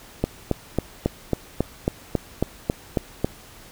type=click train; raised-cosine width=2 ms; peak=-6 dBFS; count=12; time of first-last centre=0.24-3.245 s; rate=3.66 Hz; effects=pink hiss -46 dBFS RMS until 3.71 s